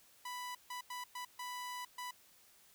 sawtooth tone bursts at uneven times, 990 Hz, B5, 4 cents sharp, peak -38 dBFS, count 6, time 0.25-0.55 / 0.7-0.81 / 0.9-1.04 / 1.15-1.25 / 1.39-1.85 / 1.98-2.11 s, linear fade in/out 5 ms, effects white hiss -65 dBFS RMS until 2.74 s

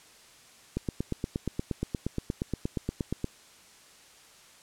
click train, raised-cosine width 3 ms, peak -16 dBFS, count 22, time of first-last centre 0.77-3.243 s, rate 8.49 Hz, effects white hiss -55 dBFS RMS until 4.62 s + low-pass 9000 Hz 12 dB/octave

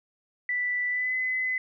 sine tone with pitch glide, 1975.5 to 2024 Hz, B6 to B6, 0 to +42 cents, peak -25 dBFS, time 0.49-1.58 s, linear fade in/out 2 ms, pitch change +42 cents, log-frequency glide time 0.89-1.15 s, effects none

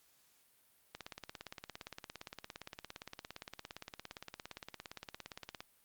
click train, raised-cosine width 0.2 ms, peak -27 dBFS, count 82, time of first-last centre 0.95-5.605 s, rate 17.4 Hz, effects white hiss -70 dBFS RMS until 5.84 s + Opus 48 kbps

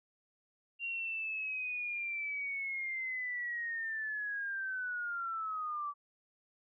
sine linear sweep, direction down, 2774 to 1147 Hz, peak -35 dBFS, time 0.79-5.94 s, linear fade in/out 50 ms, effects none

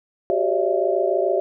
sine tone cluster, 371.9 / 398.7 / 554 / 608 / 671 Hz, F#4 / G4 / C#5 / D#5 / E5, +9 / +29 / -1 / -40 / +31 cents, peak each -24 dBFS, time 0.3-1.4 s, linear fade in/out 0 ms, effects none

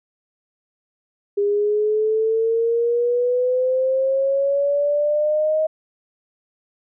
sine exponential sweep, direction up, 404 to 630 Hz, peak -16 dBFS, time 1.37-5.67 s, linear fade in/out 10 ms, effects none

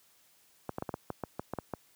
clicks, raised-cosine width 1 ms, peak -20 dBFS, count 11, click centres 0.693 / 0.784 / 0.824 / 0.892 / 0.941 / 1.103 / 1.237 / 1.395 / 1.536 / 1.587 / 1.737 s, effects white hiss -65 dBFS RMS until 1.95 s + high-pass 80 Hz 12 dB/octave

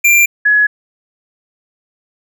square / sine tone pair in turn, 2375 / 1687.8 Hz, D7 / G#6, +19 / +27 cents, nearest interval tritone, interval 592 cents, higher first, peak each -7 dBFS, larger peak neither, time 0.04-0.26 / 0.45-0.67 s, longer neither, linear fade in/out 10 ms, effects none

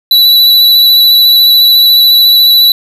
square tone with vibrato, 3951 Hz, B7, in tune, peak -3 dBFS, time 0.11-2.72 s, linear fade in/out 2 ms, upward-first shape square, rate 14 Hz, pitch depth 12 cents each way, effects none

